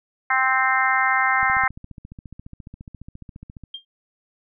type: harmonic tone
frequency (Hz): 261.6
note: C4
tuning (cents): 0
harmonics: 3 / 4 / 5 / 6 / 7 / 8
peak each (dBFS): -24 / -24 / -24 / -24 / -24 / -24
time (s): 0.3-1.68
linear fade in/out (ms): 5
type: click train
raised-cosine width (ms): 5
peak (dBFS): -26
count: 33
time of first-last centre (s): 1.43-3.637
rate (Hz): 14.5
type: tone with exponential decay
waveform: sine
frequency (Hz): 3198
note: G7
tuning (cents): +34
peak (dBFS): -27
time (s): 3.74-3.85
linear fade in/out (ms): 5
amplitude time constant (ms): 22
effects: none